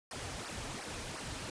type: noise with flanger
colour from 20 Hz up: pink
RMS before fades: -42 dBFS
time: 0.11-1.5 s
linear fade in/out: 2 ms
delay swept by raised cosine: 0.27 to 5.57 ms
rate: 2.8 Hz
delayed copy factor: -0.9
effects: resampled to 22050 Hz